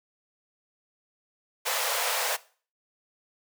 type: high-pass noise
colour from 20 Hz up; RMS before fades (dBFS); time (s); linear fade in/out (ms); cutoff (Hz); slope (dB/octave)
pink; -28; 1.65-2.37; 20; 470; 96
effects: noise-tail reverb RT60 0.4 s tail -19 dB re dry